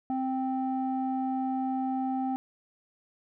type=tone with low-pass filter; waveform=square; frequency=261.6 Hz; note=C4; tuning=in tune; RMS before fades=-30 dBFS; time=0.1-2.36 s; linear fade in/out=0 ms; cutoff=680 Hz; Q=6.4; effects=none